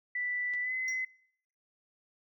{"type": "tone with pitch glide", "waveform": "sine", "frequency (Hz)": [1975.5, 2037], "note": ["B6", "C7"], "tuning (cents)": [0, -47], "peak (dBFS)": -31, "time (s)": [0.15, 1.05], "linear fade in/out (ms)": 5, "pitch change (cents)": 53, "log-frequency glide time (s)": [0.62, 0.73]}
{"type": "clicks", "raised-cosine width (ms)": 0.2, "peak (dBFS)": [-34, -40], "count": 2, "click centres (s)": [0.537, 0.549]}
{"type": "tone with exponential decay", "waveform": "triangle", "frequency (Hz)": 5710, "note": "F8", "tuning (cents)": 37, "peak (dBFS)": -34, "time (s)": [0.88, 1.03], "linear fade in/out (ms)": 2, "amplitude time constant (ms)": 31}
{"effects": ["noise-tail reverb RT60 0.7 s tail -24 dB re dry"]}